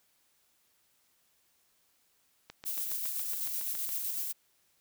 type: click train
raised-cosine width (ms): 0.2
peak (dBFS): -27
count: 11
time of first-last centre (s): 2.5-3.891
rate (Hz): 7.19
type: noise with tremolo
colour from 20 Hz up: violet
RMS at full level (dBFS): -34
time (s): 2.65-4.33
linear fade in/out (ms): 20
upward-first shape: square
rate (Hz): 7.9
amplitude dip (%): 25
effects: white hiss -71 dBFS RMS until 4.8 s

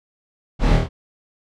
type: noise with echo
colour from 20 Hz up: brown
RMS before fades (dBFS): -17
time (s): 0.59-0.79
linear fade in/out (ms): 50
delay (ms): 25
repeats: 4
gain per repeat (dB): -2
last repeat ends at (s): 0.89
effects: low-pass 5000 Hz 12 dB/octave

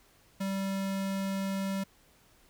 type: tone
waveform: square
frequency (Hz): 194.3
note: G3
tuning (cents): -15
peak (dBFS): -31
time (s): 0.4-1.84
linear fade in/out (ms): 10
effects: pink hiss -63 dBFS RMS until 2.49 s

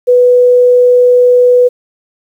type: tone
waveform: sine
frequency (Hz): 493.9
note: B4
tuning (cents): 0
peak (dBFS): -3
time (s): 0.07-1.69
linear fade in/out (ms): 20
effects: 7-bit

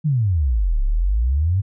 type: exponential two-way sweep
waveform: sine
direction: down then up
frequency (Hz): 161.5 to 32.93 to 102.5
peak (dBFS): -15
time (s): 0.04-1.62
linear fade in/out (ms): 20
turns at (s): 0.82
effects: none

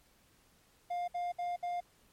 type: tone bursts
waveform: triangle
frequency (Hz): 705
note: F5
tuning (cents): +16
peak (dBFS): -31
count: 4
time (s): 0.9-1.806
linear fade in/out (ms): 10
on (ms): 180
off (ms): 62
effects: pink hiss -67 dBFS RMS until 2.12 s + MP3 64 kbps

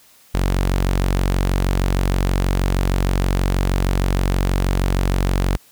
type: tone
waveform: sawtooth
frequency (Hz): 46.34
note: F#1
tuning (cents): +3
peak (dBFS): -12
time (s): 0.34-5.57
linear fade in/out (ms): 10
effects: white hiss -51 dBFS RMS until 5.71 s

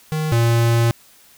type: tone pair in turn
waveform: square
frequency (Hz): 155.56 / 116.54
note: D#3 / A#2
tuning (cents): 0 / 0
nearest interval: perfect fourth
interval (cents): 500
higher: first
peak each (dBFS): -20 / -14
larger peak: second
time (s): 0.12-0.32 / 0.32-0.91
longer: second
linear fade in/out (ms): 0
effects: white hiss -50 dBFS RMS until 1.37 s

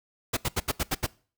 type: noise bursts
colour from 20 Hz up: pink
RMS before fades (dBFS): -26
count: 7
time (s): 0.33-1.066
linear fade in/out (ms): 10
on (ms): 40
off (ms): 76
effects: noise-tail reverb RT60 0.4 s tail -22 dB re dry

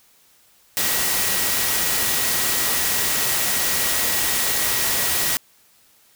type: tone in noise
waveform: sine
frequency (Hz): 1913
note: A#6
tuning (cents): +44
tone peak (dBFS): -32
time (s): 0.77-5.37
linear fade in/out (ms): 0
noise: white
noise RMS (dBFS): -21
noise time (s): 0.77-5.37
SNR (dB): -14
effects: white hiss -56 dBFS RMS until 6.15 s

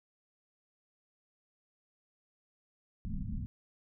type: low-pass noise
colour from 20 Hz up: pink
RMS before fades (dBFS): -37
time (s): 3.05-3.46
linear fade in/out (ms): 0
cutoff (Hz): 250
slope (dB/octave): 96
effects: none

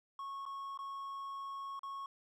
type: tone with dropouts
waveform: triangle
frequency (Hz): 1099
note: C#6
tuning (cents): -15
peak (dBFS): -39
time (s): 0.19-2.06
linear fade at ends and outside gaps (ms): 2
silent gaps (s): 0.454-0.462 / 0.775-0.789 / 1.793-1.832
effects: none

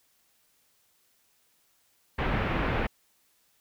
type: low-pass noise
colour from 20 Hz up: pink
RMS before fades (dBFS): -28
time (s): 2.18-2.87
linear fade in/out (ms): 10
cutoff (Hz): 2600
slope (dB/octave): 24
effects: white hiss -68 dBFS RMS until 3.6 s

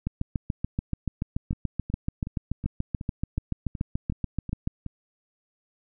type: two click trains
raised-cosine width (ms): 5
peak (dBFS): -21 / -14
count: 10 / 33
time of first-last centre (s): 1.53-4.863 / 0.07-4.674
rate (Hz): 2.7 / 6.95
effects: none

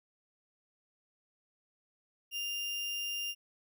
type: tone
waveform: 35% pulse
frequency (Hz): 2800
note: F7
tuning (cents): +4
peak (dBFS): -33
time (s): 2.31-3.35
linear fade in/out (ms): 50
effects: none

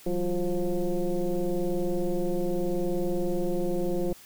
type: tone with frequency modulation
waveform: sine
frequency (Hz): 169.6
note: E3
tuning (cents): +50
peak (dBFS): -24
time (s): 0.06-4.13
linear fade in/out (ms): 5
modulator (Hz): 180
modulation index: 2
effects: white hiss -51 dBFS RMS until 4.25 s

